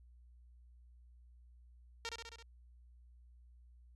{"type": "tone with echo", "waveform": "5% pulse", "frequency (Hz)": 460.6, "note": "A#4", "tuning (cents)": -21, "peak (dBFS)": -28, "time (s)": [2.05, 2.09], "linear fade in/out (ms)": 0, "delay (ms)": 67, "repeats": 5, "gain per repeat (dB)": -3, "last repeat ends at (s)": 2.425, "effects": ["added 60 Hz sine -58 dBFS peak until 3.95 s", "resampled to 24000 Hz"]}